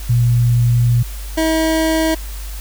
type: tone pair in turn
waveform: sine / 25% pulse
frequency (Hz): 120 / 320.4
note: B2 / E4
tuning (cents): -49 / -49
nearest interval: octave + perfect fourth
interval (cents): 1700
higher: second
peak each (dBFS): -10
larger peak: neither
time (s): 0.09-1.03 / 1.37-2.15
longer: first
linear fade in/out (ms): 10
effects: added 50 Hz sine -25 dBFS peak until 2.6 s + white hiss -36 dBFS RMS until 2.6 s